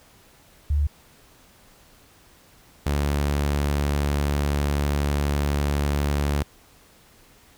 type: tone pair in turn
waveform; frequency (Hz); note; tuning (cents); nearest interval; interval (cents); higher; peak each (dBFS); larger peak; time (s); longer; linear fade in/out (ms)
sine / sawtooth; 73.2 / 72.07; D2 / D2; -5 / -32; unison; 27; first; -18 / -17; second; 0.7-0.87 / 2.86-6.43; second; 5
effects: pink hiss -54 dBFS RMS until 7.57 s